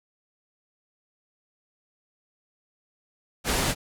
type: low-pass noise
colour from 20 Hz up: pink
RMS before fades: -25 dBFS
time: 3.44-3.75 s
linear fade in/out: 50 ms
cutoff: 12000 Hz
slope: 24 dB/octave
effects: none